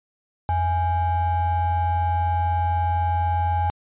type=ring-modulated tone; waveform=triangle; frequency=371.7 Hz; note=F#4; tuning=8 cents sharp; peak=-14 dBFS; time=0.49-3.7 s; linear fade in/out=0 ms; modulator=458 Hz; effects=resampled to 8000 Hz